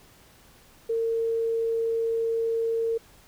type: tone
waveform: sine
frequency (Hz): 455.9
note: A#4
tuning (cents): -39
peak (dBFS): -23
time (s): 0.89-2.98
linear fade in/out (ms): 10
effects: pink hiss -55 dBFS RMS until 3.27 s